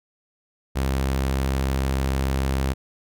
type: tone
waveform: sawtooth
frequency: 66.8 Hz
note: C2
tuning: 36 cents sharp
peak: -17 dBFS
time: 0.75-2.74 s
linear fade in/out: 20 ms
effects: none